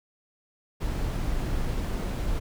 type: noise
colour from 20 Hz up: brown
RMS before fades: -28 dBFS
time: 0.8-2.4 s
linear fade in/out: 20 ms
effects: none